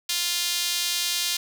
sawtooth tone with high-pass filter, 350 Hz, F4, 4 cents sharp, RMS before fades -26 dBFS, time 0.09-1.37 s, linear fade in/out 5 ms, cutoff 3800 Hz, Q 1.4, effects none

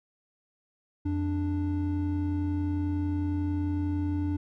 triangle tone pair together, 87.55 / 293.7 Hz, F2 / D4, +5 / 0 cents, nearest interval octave + major sixth, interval 2095 cents, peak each -27 dBFS, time 1.05-4.37 s, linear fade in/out 10 ms, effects none

